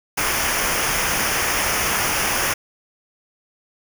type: noise with comb filter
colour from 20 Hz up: pink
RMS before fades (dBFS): -21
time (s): 0.17-2.54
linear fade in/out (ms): 10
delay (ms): 0.25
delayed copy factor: -0.7
effects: none